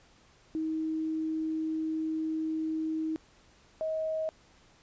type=tone pair in turn; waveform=sine; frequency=316.8 / 633.6 Hz; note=D#4 / D#5; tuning=+31 / +31 cents; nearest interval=octave; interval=1200 cents; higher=second; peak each=-29 / -29 dBFS; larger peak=neither; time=0.55-3.16 / 3.81-4.29 s; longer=first; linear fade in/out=0 ms; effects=pink hiss -61 dBFS RMS until 4.82 s + resampled to 16000 Hz